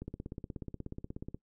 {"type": "click train", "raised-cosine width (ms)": 3, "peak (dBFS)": -27, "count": 23, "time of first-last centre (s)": [0.02, 1.345], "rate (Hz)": 16.6, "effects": ["noise-tail reverb RT60 0.1 s tail -21 dB re dry"]}